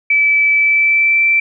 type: tone with pitch glide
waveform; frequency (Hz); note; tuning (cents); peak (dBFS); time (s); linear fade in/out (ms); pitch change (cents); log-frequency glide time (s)
sine; 2307 to 2337; D7 to D7; -31 to -9; -9; 0.1-1.4; 5; +22; 0.53-1.24
effects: none